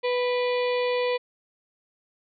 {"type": "harmonic tone with a mistuned harmonic", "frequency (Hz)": 493.9, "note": "B4", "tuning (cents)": 0, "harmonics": [1, 2, 4, 5, 6, 7, 8, 9], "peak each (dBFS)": [-23, -32, -36, -35, -41, -40, -44, -43], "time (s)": [0.03, 1.18], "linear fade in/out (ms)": 20, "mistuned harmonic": 5, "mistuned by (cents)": -31, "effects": []}